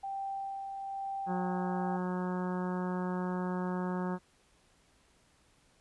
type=tone with tremolo; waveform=sine; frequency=784 Hz; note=G5; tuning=in tune; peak=-34 dBFS; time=0.03-1.97 s; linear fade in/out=10 ms; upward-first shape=sine; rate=1.1 Hz; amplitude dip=35%
type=harmonic tone; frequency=181.8 Hz; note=F#3; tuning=30 cents flat; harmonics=1 / 2 / 3 / 4 / 5 / 6 / 7 / 8 / 9; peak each=-33 / -39 / -44 / -46 / -42 / -47 / -48 / -52 / -50 dBFS; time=1.26-4.19 s; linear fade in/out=50 ms
effects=pink hiss -67 dBFS RMS until 5.8 s + resampled to 24000 Hz